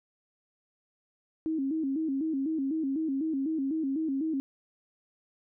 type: tone with vibrato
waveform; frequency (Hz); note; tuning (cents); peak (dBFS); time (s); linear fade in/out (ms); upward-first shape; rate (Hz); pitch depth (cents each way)
sine; 293.7; D4; 0; -27; 1.46-4.4; 0; square; 4; 140
effects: none